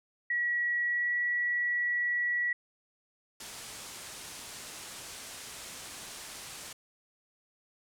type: tone with pitch glide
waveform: sine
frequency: 1924 to 1936.3 Hz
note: B6 to B6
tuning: -46 to -35 cents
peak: -27 dBFS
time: 0.3-2.53 s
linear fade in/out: 5 ms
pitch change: +11 cents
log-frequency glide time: 0.82-1.15 s
type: low-pass noise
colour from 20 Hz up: white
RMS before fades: -45 dBFS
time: 3.4-6.73 s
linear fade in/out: 5 ms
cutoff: 10000 Hz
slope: 24 dB/octave
effects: none